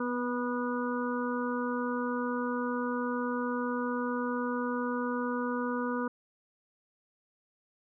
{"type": "harmonic tone with a mistuned harmonic", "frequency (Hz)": 244.5, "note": "B3", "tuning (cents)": -17, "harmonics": [1, 2, 4, 5, 6], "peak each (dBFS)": [-32, -35, -38, -39, -40], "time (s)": [0, 6.08], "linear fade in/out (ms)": 5, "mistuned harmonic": 1, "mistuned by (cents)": 15, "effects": []}